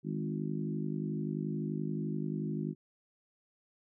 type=harmonic tone with a mistuned harmonic; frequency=51.5 Hz; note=G#1; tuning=14 cents flat; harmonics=3 / 4 / 5 / 6 / 7; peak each=-36 / -38 / -40 / -42 / -43 dBFS; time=0.03-2.75 s; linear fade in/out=50 ms; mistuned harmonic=3; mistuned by=+25 cents; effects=none